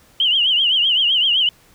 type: tone with vibrato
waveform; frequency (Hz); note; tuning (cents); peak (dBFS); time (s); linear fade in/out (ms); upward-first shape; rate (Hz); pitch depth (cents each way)
sine; 3019; F#7; +34; -13; 0.2-1.49; 2; triangle; 7.8; 150
effects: pink hiss -52 dBFS RMS until 1.74 s